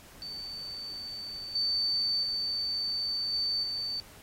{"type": "tone with level steps", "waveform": "sine", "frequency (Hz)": 4552, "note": "C#8", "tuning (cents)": 45, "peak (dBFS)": [-37, -26, -29, -27, -31], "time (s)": [0.22, 4], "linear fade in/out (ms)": 0, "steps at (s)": [1.55, 2.23, 3.33, 3.63], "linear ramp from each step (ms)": 5, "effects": ["pink hiss -53 dBFS RMS until 4.22 s", "AAC 48 kbps"]}